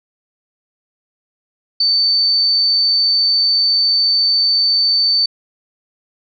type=tone; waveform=sine; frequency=4547 Hz; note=C#8; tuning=43 cents sharp; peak=-11 dBFS; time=1.8-5.26 s; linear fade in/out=5 ms; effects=none

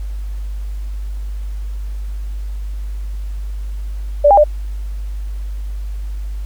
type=tone with pitch steps; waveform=sine; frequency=582 / 807 / 598 Hz; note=D5 / G#5 / D5; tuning=-16 / -50 / +31 cents; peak=-5 dBFS; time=4.24-4.441 s; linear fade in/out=10 ms; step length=67 ms; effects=added 50 Hz sine -21 dBFS peak until 6.45 s + pink hiss -48 dBFS RMS until 6.45 s

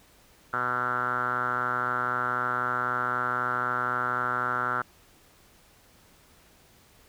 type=tone with low-pass filter; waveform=5% pulse; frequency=123.9 Hz; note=B2; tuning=6 cents sharp; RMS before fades=-28 dBFS; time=0.53-4.82 s; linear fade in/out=5 ms; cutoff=1400 Hz; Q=9.4; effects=pink hiss -58 dBFS RMS until 7.08 s

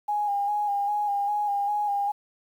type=tone with vibrato; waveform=sine; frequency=819 Hz; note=G#5; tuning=24 cents flat; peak=-23 dBFS; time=0.08-2.12 s; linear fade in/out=10 ms; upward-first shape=square; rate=2.5 Hz; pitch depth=27 cents each way; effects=9-bit

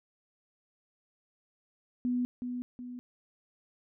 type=tone with echo; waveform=sine; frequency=246.9 Hz; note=B3; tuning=in tune; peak=-27 dBFS; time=2.05-2.25 s; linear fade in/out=0 ms; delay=370 ms; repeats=2; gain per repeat=-6 dB; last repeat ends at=2.99 s; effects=none

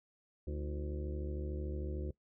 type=harmonic tone with a mistuned harmonic; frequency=73.42 Hz; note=D2; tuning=in tune; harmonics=1 / 2 / 3 / 4 / 5 / 6 / 7 / 8; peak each=-38 / -47 / -49 / -48 / -45 / -56 / -51 / -61 dBFS; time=0.47-2.11 s; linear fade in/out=5 ms; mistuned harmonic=4; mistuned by=+140 cents; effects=noise-tail reverb RT60 0.1 s tail -20 dB re dry

